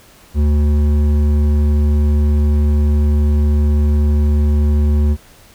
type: tone with hard clipping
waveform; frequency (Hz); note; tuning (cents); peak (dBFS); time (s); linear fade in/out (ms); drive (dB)
triangle; 74; D2; +14; -12; 0.34-5.17; 50; 13
effects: pink hiss -45 dBFS RMS until 5.54 s